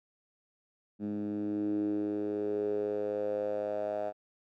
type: tone with band-pass filter sweep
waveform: 10% pulse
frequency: 103.83 Hz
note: G#2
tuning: in tune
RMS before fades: -33 dBFS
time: 0.99-4.13 s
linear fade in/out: 50 ms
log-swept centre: 240 to 670 Hz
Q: 5.3
effects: none